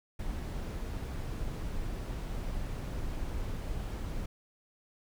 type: noise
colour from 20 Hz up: brown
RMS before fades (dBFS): -36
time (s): 0.19-4.26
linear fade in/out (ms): 5
effects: none